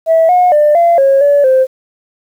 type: tone with pitch steps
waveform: sine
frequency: 652 / 722 / 596 / 684 / 545 / 573 / 522 Hz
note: E5 / F#5 / D5 / F5 / C#5 / D5 / C5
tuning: -19 / -43 / +25 / -36 / -29 / -43 / -4 cents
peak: -4 dBFS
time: 0.06-1.67 s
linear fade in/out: 50 ms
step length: 230 ms
effects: tanh soft clip ceiling -2 dBFS + 7-bit